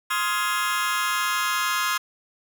sawtooth chord, F minor seventh, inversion second, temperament just, 1047.7 / 1257.2 / 1396.9 / 1676.3 Hz, C6 / Eb6 / F6 / Ab6, +2 / +18 / 0 / +16 cents, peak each -23 / -24 / -25 / -25 dBFS, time 0.1-1.98 s, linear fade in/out 10 ms, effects none

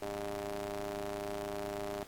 sawtooth ring-modulated tone, 103.83 Hz, G#2, in tune, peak -30 dBFS, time 0.02-2.03 s, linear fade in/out 0 ms, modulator 505 Hz, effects pink hiss -56 dBFS RMS until 2.07 s + AAC 64 kbps

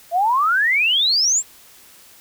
sine exponential sweep, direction up, 659.3 to 7720 Hz, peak -14 dBFS, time 0.11-1.43 s, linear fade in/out 50 ms, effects white hiss -47 dBFS RMS until 2.2 s

